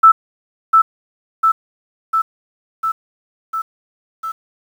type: tone with echo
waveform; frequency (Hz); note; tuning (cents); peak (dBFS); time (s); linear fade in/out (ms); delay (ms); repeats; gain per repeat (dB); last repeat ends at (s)
sine; 1318.5; E6; 0; -3; 0.03-0.12; 10; 700; 6; -3; 4.32
effects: 7-bit